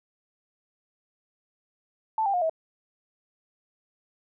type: tone with pitch steps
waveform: sine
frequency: 880 / 793.1 / 714.8 / 644.2 Hz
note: A5 / G5 / F5 / E5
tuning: 0 / +20 / +40 / -40 cents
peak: -22 dBFS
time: 2.18-2.496 s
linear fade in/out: 2 ms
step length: 79 ms
effects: none